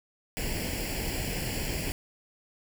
pink noise with comb filter, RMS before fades -32 dBFS, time 0.37-1.92 s, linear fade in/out 0 ms, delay 0.4 ms, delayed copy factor +0.8, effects none

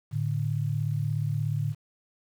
sine tone pair together, 110 / 146.83 Hz, A2 / D3, 0 / 0 cents, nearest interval perfect fourth, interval 500 cents, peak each -28 dBFS, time 0.11-1.75 s, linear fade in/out 50 ms, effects 9-bit

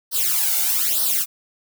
blue noise with flanger, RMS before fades -20 dBFS, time 0.11-1.26 s, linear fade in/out 50 ms, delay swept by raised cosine 0.21 to 1.41 ms, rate 1.1 Hz, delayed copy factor +0.95, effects none

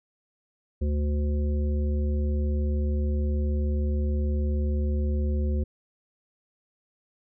harmonic tone, 73.42 Hz, D2, in tune, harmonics 1 / 3 / 5 / 7, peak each -23 / -33 / -37 / -40 dBFS, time 0.81-5.64 s, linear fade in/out 10 ms, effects none

